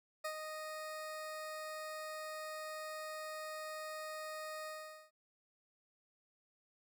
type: tone with ADSR envelope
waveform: 20% pulse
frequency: 621 Hz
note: D#5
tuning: 3 cents flat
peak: -32 dBFS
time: 0.24-5.11 s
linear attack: 11 ms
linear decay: 78 ms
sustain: -6 dB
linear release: 450 ms
effects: none